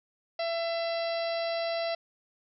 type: harmonic tone with a mistuned harmonic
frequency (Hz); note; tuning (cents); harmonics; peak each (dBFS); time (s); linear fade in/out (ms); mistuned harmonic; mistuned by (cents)
670; E5; +28; 1 / 2 / 3 / 4 / 5 / 6 / 7 / 8; -29 / -43 / -41 / -43 / -47 / -42 / -43 / -47; 0.39-1.95; 5; 5; -30
effects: none